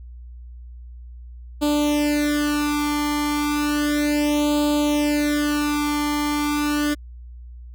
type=tone with flanger; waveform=sawtooth; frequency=294.8 Hz; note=D4; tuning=7 cents sharp; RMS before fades=-21 dBFS; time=1.61-6.95 s; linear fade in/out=20 ms; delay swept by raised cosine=0.26 to 0.94 ms; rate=0.33 Hz; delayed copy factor=+1; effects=added 60 Hz sine -36 dBFS peak until 7.74 s